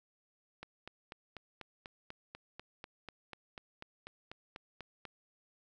click train, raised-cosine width 0.3 ms, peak -29 dBFS, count 19, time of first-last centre 0.63-5.053 s, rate 4.07 Hz, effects none

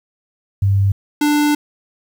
sine / square tone pair in turn, 98.6 / 295.5 Hz, G2 / D4, +11 / +11 cents, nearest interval octave + perfect fifth, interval 1900 cents, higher second, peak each -11 / -13 dBFS, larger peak first, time 0.62-0.92 / 1.21-1.55 s, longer second, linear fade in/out 5 ms, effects 8-bit

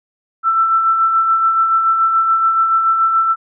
sine tone with tremolo, 1333 Hz, E6, 19 cents sharp, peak -9 dBFS, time 0.43-3.36 s, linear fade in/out 50 ms, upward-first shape sine, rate 7 Hz, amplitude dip 40%, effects none

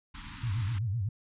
pink band-stop noise, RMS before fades -43 dBFS, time 0.14-0.79 s, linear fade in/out 10 ms, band 310 to 880 Hz, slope 96 dB/octave
sine tone with vibrato, 107.1 Hz, A2, 46 cents flat, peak -28 dBFS, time 0.43-1.09 s, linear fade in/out 5 ms, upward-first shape sine, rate 7.9 Hz, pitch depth 230 cents each way
effects resampled to 8000 Hz

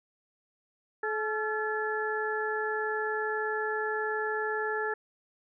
harmonic tone with a mistuned harmonic, 430.4 Hz, A4, 38 cents flat, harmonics 1 / 2 / 3 / 4, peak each -32 / -36 / -37 / -33 dBFS, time 1.03-4.94 s, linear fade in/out 5 ms, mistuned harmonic 3, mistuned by +85 cents, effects none

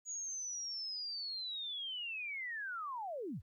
sine linear sweep, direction down, 6820 to 52.2 Hz, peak -39 dBFS, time 0.05-3.42 s, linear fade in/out 50 ms, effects 13-bit

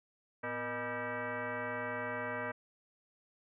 sine tone with frequency modulation, 474.1 Hz, A#4, 29 cents sharp, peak -35 dBFS, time 0.43-2.52 s, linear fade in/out 10 ms, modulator 362 Hz, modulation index 4.3, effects none

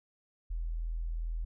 sine tone, 41.2 Hz, E1, in tune, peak -32 dBFS, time 0.5-1.45 s, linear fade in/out 10 ms, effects none

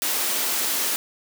white high-pass noise, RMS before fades -24 dBFS, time 0.02-0.96 s, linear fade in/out 0 ms, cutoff 220 Hz, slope 24 dB/octave, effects none

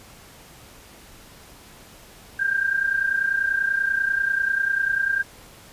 sine tone pair together, 1568 / 1598.2 Hz, G6 / G6, 0 / +33 cents, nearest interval unison, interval 33 cents, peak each -25 / -21 dBFS, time 2.39-5.23 s, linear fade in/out 10 ms, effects pink hiss -47 dBFS RMS until 5.72 s + resampled to 32000 Hz

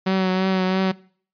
sawtooth tone with vibrato, 187.8 Hz, F#3, 26 cents sharp, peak -14 dBFS, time 0.06-0.92 s, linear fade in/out 10 ms, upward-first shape triangle, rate 3 Hz, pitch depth 29 cents each way, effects noise-tail reverb RT60 0.5 s tail -22 dB re dry + resampled to 11025 Hz

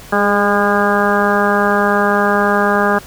harmonic tone with a mistuned harmonic, 203.4 Hz, G#3, 36 cents flat, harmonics 1 / 2 / 3 / 4 / 5 / 6 / 7 / 8, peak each -18 / -18 / -19 / -19 / -22 / -19 / -22 / -19 dBFS, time 0.12-2.99 s, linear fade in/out 10 ms, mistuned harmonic 2, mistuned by +19 cents, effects pink hiss -37 dBFS RMS until 3.06 s

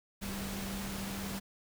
sine tone in noise, 196 Hz, G3, in tune, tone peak -39 dBFS, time 0.21-1.4 s, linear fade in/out 20 ms, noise pink, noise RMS -41 dBFS, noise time 0.21-1.4 s, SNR -1 dB, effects none

